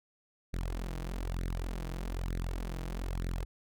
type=tone with flanger; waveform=sawtooth; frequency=43.65 Hz; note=F1; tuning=in tune; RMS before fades=-36 dBFS; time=0.53-3.45 s; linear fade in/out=10 ms; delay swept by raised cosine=0.48 to 6.38 ms; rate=1.1 Hz; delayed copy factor=+0.8; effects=none